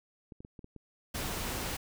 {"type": "clicks", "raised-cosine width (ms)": 3, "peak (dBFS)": -34, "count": 6, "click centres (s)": [0.322, 0.405, 0.449, 0.592, 0.644, 0.763]}
{"type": "noise", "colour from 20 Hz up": "pink", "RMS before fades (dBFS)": -36, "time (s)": [1.14, 1.77], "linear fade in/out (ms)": 10}
{"effects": []}